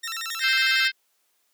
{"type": "tone with vibrato", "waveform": "15% pulse", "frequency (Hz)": 1568, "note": "G6", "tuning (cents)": 0, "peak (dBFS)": -23, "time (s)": [0.03, 0.88], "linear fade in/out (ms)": 10, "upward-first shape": "square", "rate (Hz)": 11, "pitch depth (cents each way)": 280}
{"type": "tone with exponential decay", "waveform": "10% pulse", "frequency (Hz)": 3322, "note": "G#7", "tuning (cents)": 0, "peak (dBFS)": -24, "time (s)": [0.31, 0.49], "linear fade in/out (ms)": 1, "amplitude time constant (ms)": 39}
{"type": "harmonic tone", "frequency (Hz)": 523.3, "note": "C5", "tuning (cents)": 0, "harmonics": [3, 4, 5, 6, 7, 8, 9, 10], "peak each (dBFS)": [-23, -25, -27, -29, -30, -31, -32, -33], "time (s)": [0.4, 0.92], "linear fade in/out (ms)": 50}
{"effects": ["white hiss -69 dBFS RMS until 1.53 s", "high-pass 300 Hz 12 dB/octave"]}